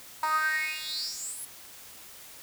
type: tone with high-pass filter sweep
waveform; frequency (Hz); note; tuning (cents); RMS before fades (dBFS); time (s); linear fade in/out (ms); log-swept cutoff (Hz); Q
10% pulse; 311.1; D#4; 0; -31; 0.23-1.45; 2; 980 to 11000; 8
effects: white hiss -48 dBFS RMS until 2.42 s